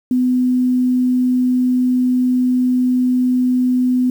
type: tone with quantisation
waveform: sine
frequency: 251.5 Hz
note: B3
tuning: 32 cents sharp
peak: -12 dBFS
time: 0.11-4.1 s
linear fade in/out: 2 ms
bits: 7
effects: none